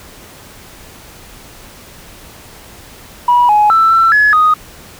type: tone with pitch steps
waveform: sine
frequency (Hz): 971 / 839 / 1327 / 1340 / 1699 / 1245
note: B5 / G#5 / E6 / E6 / G#6 / D#6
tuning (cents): -30 / +17 / +11 / +28 / +39 / +1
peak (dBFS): -5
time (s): 3.28-4.54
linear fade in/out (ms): 5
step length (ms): 210
effects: tanh soft clip ceiling -2 dBFS + pink hiss -37 dBFS RMS until 4.99 s